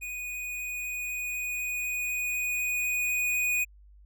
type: tone with level ramp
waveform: square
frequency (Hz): 2476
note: D#7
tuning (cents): -9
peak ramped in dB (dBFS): -35 to -25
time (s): 0.01-3.65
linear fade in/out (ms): 20
effects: added 50 Hz sine -51 dBFS peak until 4.05 s